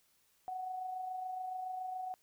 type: tone with amplitude modulation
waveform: sine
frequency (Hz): 743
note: F#5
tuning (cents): +7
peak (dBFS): -36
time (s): 0.48-2.14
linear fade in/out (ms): 0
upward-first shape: sine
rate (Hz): 27.1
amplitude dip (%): 40
effects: white hiss -72 dBFS RMS until 2.22 s